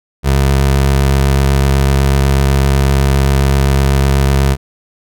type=tone with vibrato; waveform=25% pulse; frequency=68.3 Hz; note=C#2; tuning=25 cents flat; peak=-5 dBFS; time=0.23-4.57 s; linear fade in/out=50 ms; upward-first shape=sine; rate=7.9 Hz; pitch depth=16 cents each way; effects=none